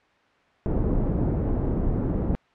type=low-pass noise; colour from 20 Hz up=pink; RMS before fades=-24 dBFS; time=0.66-2.35 s; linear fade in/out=0 ms; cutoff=400 Hz; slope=12 dB/octave; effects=white hiss -60 dBFS RMS until 2.54 s + low-pass 2000 Hz 12 dB/octave